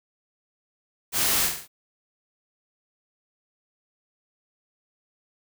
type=noise with echo; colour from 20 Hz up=white; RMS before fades=-24 dBFS; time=1.12-1.5 s; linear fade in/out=50 ms; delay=45 ms; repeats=4; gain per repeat=-5 dB; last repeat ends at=1.68 s; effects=none